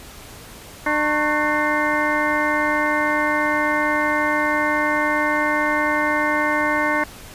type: harmonic tone with a mistuned harmonic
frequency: 300 Hz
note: D4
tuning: 37 cents sharp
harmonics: 1 / 2 / 3 / 4 / 5 / 6 / 7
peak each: -25 / -25 / -25 / -25 / -25 / -25 / -25 dBFS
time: 0.86-7.04 s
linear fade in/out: 5 ms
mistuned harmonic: 4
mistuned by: -150 cents
effects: pink hiss -40 dBFS RMS until 7.34 s + resampled to 32000 Hz